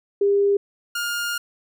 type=tone pair in turn; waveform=sine / sawtooth; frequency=401.7 / 1413.8 Hz; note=G4 / F6; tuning=+42 / +21 cents; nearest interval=octave + minor seventh; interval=2179 cents; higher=second; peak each=-15 / -20 dBFS; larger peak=first; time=0.21-0.57 / 0.95-1.38 s; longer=second; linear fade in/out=5 ms; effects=none

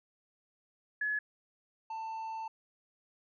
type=tone pair in turn; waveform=sine / triangle; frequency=1700 / 890.5 Hz; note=G#6 / A5; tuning=+40 / +21 cents; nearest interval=major seventh; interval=1119 cents; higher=first; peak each=-30 / -35 dBFS; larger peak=first; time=1.01-1.19 / 1.9-2.48 s; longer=second; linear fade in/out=5 ms; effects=resampled to 16000 Hz

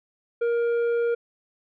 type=tone with tanh clipping; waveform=sine; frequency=470 Hz; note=A#4; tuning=14 cents sharp; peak=-22 dBFS; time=0.41-1.15 s; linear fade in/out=10 ms; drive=7 dB; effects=none

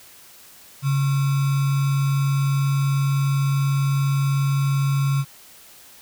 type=tone with sample-and-hold; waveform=sine; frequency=138.59 Hz; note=C#3; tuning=in tune; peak=-17 dBFS; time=0.82-5.25 s; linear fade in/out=50 ms; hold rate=1225 Hz; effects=white hiss -47 dBFS RMS until 6.01 s

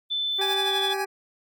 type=noise with exponential growth; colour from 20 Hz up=violet; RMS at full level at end=-41 dBFS; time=0.09-0.54 s; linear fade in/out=2 ms; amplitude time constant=96 ms
type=tone with pitch glide; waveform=sine; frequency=3520 to 3450 Hz; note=A7 to A7; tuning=0 to -35 cents; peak=-24 dBFS; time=0.1-0.94 s; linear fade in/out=20 ms; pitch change=-35 cents; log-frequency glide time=0.5-0.77 s
type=harmonic tone; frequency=388.9 Hz; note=G4; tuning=14 cents flat; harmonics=1 / 2 / 3 / 4 / 5 / 6; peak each=-29 / -35 / -39 / -41 / -43 / -45 dBFS; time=0.38-1.06 s; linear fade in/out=20 ms
type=tone with tremolo; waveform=25% pulse; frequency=830.6 Hz; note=G#5; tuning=in tune; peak=-22 dBFS; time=0.41-1.05 s; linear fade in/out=5 ms; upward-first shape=triangle; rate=12 Hz; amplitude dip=65%
effects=none

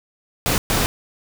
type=noise bursts at uneven times; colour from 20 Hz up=pink; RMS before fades=-19 dBFS; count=2; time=0.46-0.58 / 0.7-0.86 s; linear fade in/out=0 ms; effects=none

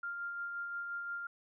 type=tone with tremolo; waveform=sine; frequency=1396.9 Hz; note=F6; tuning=in tune; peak=-36 dBFS; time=0.03-1.27 s; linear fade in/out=5 ms; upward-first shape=sine; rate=5.7 Hz; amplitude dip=30%; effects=none

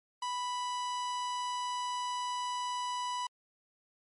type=tone; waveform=45% pulse; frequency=988 Hz; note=B5; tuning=in tune; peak=-33 dBFS; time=0.22-3.27 s; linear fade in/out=5 ms; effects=low-pass 11000 Hz 12 dB/octave + MP3 48 kbps

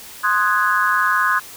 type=chord; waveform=sine; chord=Ab dominant seventh; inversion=first; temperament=equal; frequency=1046.5 / 1244.5 / 1480 / 1661.2 Hz; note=C6 / Eb6 / Gb6 / Ab6; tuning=0 / 0 / 0 / 0 cents; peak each=-20 dBFS; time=0.23-1.4 s; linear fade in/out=20 ms; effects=white hiss -38 dBFS RMS until 1.56 s

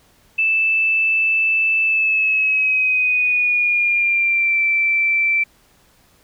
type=tone with pitch glide; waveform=sine; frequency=2637 to 2336 Hz; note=E7 to D7; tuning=0 to -10 cents; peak=-14 dBFS; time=0.38-5.44 s; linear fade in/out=10 ms; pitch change=-210 cents; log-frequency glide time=1.84-4.61 s; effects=pink hiss -55 dBFS RMS until 6.23 s

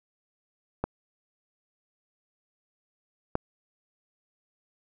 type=clicks; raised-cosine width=1 ms; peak=-13 / -11 dBFS; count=2; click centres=0.84 / 3.354 s; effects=none

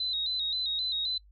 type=tone with vibrato; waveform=sine; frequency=3897 Hz; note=B7; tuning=24 cents flat; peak=-28 dBFS; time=0-1.18 s; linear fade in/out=5 ms; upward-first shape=square; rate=3.8 Hz; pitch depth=57 cents each way; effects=noise-tail reverb RT60 0.1 s tail -24 dB re dry + added 50 Hz sine -54 dBFS peak until 1.31 s

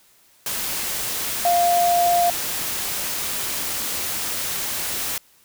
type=tone in noise; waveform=sine; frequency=698.5 Hz; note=F5; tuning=in tune; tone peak=-15 dBFS; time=1.45-2.3 s; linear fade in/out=2 ms; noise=white; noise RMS=-26 dBFS; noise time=0.46-5.18 s; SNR=+8 dB; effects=white hiss -56 dBFS RMS until 5.44 s

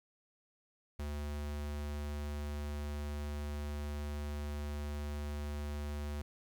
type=tone; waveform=square; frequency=73.42 Hz; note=D2; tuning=in tune; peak=-38 dBFS; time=0.99-6.22 s; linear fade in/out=5 ms; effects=11-bit

